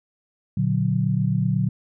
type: chord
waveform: sine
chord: Bb augmented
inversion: none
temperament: equal with one note detuned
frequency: 118.78 / 146.83 / 185 Hz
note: Bb2 / D3 / F#3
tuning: +33 / 0 / 0 cents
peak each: -23 dBFS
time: 0.57-1.69 s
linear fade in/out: 5 ms
effects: none